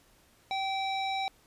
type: tone with low-pass filter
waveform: square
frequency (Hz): 774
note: G5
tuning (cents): -22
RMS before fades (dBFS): -32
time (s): 0.51-1.28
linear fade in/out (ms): 0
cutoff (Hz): 3900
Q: 2.4
effects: pink hiss -63 dBFS RMS until 1.46 s + resampled to 32000 Hz